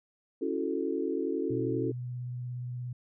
sine chord, F# minor seventh, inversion second, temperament equal, 277.2 / 329.6 / 370 / 440 Hz, C#4 / E4 / F#4 / A4, 0 / 0 / 0 / 0 cents, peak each -34 dBFS, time 0.41-1.92 s, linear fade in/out 10 ms
sine tone with vibrato, 123.47 Hz, B2, in tune, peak -34 dBFS, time 1.5-2.93 s, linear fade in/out 5 ms, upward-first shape sine, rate 17 Hz, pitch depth 14 cents each way
effects none

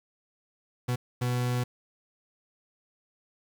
40% pulse tone bursts at uneven times, 123.47 Hz, B2, in tune, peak -25 dBFS, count 2, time 0.88-0.96 / 1.21-1.64 s, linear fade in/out 10 ms, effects 9-bit

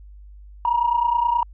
sine tone pair together, 930 / 959.5 Hz, A#5 / A#5, -4 / +50 cents, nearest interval minor second, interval 54 cents, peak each -21 / -18 dBFS, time 0.65-1.43 s, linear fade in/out 2 ms, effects tanh soft clip ceiling -10 dBFS + added 50 Hz sine -40 dBFS peak until 1.53 s

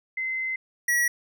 sine / square tone pair in turn, 2060 / 1924.5 Hz, C7 / B6, -28 / -45 cents, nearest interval minor second, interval 117 cents, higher first, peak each -26 / -21 dBFS, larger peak second, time 0.17-0.56 / 0.88-1.08 s, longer first, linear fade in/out 5 ms, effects none

